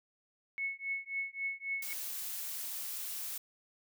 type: tone with tremolo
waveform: sine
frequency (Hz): 2200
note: C#7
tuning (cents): -14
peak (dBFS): -31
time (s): 0.58-1.93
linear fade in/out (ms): 0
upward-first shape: triangle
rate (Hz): 3.7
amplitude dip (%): 100
type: noise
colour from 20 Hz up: blue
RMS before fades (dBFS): -40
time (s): 1.82-3.38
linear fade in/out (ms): 5
effects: none